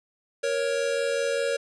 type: tone pair together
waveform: square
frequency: 469.3 / 554.4 Hz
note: A#4 / C#5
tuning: +12 / 0 cents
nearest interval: minor third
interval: 288 cents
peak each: -28 / -27 dBFS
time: 0.43-1.57 s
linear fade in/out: 10 ms
effects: resampled to 22050 Hz + 10-bit